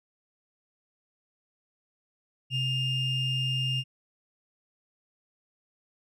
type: ring-modulated tone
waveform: triangle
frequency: 1340 Hz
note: E6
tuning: 28 cents sharp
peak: -21 dBFS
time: 2.5-3.84 s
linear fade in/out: 50 ms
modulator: 1470 Hz
effects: none